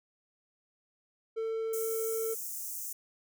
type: tone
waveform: triangle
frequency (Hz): 447.7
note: A4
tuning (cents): +30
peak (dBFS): -29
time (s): 1.36-2.35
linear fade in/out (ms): 20
type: high-pass noise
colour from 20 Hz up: white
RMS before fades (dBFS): -39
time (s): 1.73-2.93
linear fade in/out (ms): 5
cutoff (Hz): 6000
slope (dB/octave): 48
effects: none